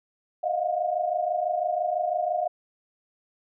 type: tone cluster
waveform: sine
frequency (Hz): 622 / 696 / 722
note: D#5 / F5 / F#5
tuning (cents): -1 / -6 / -43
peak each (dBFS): -28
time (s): 0.43-2.48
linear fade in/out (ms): 10
effects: none